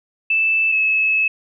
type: tone pair in turn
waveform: sine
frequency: 2637 / 2593 Hz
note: E7 / E7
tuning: 0 / -29 cents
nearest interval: unison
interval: 29 cents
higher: first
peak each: -14 dBFS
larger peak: neither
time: 0.3-0.72 / 0.72-1.28 s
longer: second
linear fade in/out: 5 ms
effects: none